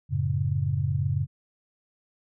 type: chord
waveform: sine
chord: F# minor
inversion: none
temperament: just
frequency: 92.5 / 111 / 138.75 Hz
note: F#2 / A2 / C#3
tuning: 0 / +16 / +2 cents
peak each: -28 / -29 / -26 dBFS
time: 0.09-1.27 s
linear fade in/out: 50 ms
effects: none